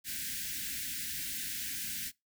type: band-stop noise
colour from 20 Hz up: white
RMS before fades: -38 dBFS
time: 0.04-2.12 s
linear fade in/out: 50 ms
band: 310 to 1500 Hz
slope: 96 dB/octave
effects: noise-tail reverb RT60 0.2 s tail -23 dB re dry